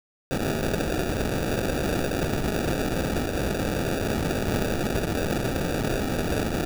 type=noise with sample-and-hold; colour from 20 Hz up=blue; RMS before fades=-26 dBFS; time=0.31-6.65 s; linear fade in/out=0 ms; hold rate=1050 Hz; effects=none